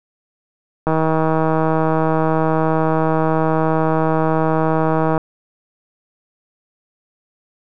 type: click train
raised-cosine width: 1 ms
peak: -4 dBFS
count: 686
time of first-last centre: 0.87-5.178 s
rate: 159 Hz
effects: none